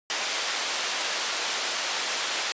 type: band-pass noise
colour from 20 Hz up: white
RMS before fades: -29 dBFS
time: 0.1-2.52 s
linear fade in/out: 0 ms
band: 470 to 5300 Hz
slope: 12 dB/octave
effects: resampled to 16000 Hz